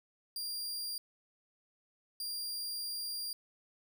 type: tone bursts at uneven times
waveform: sawtooth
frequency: 4779 Hz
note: D8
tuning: 29 cents sharp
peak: -34 dBFS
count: 2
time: 0.36-0.98 / 2.2-3.33 s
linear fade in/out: 2 ms
effects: none